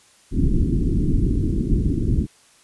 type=low-pass noise; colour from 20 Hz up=pink; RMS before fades=-19 dBFS; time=0.31-2.27 s; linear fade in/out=50 ms; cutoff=350 Hz; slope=48 dB/octave; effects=white hiss -54 dBFS RMS until 2.63 s + resampled to 24000 Hz